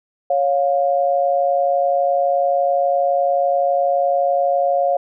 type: tone pair together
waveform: sine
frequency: 554.4 / 706.2 Hz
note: C#5 / F5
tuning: 0 / +19 cents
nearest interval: major third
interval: 419 cents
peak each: -17 / -17 dBFS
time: 0.3-4.97 s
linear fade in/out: 5 ms
effects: none